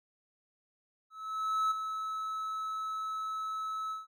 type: tone with ADSR envelope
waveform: triangle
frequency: 1298 Hz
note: E6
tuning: 27 cents flat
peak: -24 dBFS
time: 1.1-4.07 s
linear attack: 610 ms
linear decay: 14 ms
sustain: -8 dB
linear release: 160 ms
effects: none